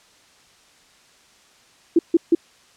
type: tone bursts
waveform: sine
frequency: 335.4 Hz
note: E4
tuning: 30 cents sharp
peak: -10 dBFS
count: 3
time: 1.96-2.35 s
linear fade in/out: 5 ms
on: 30 ms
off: 150 ms
effects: white hiss -54 dBFS RMS until 2.76 s + low-pass 7000 Hz 12 dB/octave